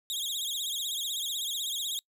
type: tone with vibrato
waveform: sawtooth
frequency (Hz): 3520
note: A7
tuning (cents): 0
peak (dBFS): -28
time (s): 0.1-1.99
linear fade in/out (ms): 0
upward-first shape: sine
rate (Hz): 16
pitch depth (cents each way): 160
effects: noise-tail reverb RT60 0.1 s tail -25 dB re dry